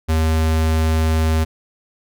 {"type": "tone", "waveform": "square", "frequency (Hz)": 79.7, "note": "D#2", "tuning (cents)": 42, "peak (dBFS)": -15, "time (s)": [0.08, 1.45], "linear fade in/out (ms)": 20, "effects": []}